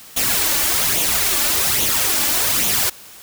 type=noise with flanger; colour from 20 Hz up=white; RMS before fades=-18 dBFS; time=0.16-2.9 s; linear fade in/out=10 ms; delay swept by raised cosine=0.3 to 3.5 ms; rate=1.2 Hz; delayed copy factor=+0.55; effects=white hiss -41 dBFS RMS until 3.22 s